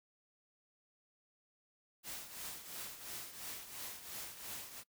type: noise with tremolo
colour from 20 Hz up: white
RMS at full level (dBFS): -44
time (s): 2.03-4.84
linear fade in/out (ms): 50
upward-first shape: triangle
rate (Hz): 2.9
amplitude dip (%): 70
effects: noise-tail reverb RT60 0.1 s tail -22 dB re dry